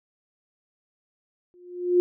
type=tone with exponential growth; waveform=sine; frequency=356 Hz; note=F4; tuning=33 cents sharp; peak=-13 dBFS; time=1.54-2 s; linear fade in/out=0 ms; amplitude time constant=100 ms; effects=none